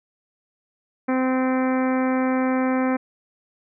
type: harmonic tone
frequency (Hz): 258.6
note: C4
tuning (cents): -20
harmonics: 1 / 2 / 3 / 4 / 5 / 6 / 7 / 8 / 9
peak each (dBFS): -20 / -26 / -30 / -32 / -34 / -36 / -37 / -38 / -39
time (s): 1.08-2.97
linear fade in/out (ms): 10
effects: none